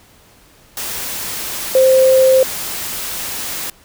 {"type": "tone in noise", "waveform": "sine", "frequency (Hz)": 523.3, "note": "C5", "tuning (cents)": 0, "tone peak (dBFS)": -7, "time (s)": [1.75, 2.43], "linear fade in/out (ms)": 2, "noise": "white", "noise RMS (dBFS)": -24, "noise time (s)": [0.77, 3.7], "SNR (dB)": 14, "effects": ["pink hiss -48 dBFS RMS until 3.84 s"]}